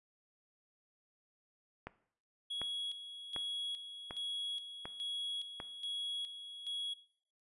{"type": "click train", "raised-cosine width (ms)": 0.5, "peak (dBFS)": -27, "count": 6, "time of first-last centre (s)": [1.87, 5.601], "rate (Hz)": 1.34}
{"type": "tone with tremolo", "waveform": "triangle", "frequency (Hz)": 3334, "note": "G#7", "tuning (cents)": 6, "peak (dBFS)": -36, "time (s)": [2.5, 6.94], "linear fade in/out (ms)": 10, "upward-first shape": "square", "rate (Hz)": 1.2, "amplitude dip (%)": 65}
{"effects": ["noise-tail reverb RT60 0.6 s tail -17 dB re dry", "resampled to 24000 Hz"]}